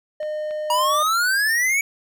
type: tone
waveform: triangle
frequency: 610 Hz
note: D#5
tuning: 34 cents flat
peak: -22 dBFS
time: 0.2-1.03 s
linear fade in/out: 5 ms
type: click train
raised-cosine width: 0.3 ms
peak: -27 dBFS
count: 4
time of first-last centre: 0.23-1.068 s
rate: 3.58 Hz
type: exponential sweep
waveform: square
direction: up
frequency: 949 to 2282 Hz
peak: -18 dBFS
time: 0.7-1.81 s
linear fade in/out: 2 ms
effects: none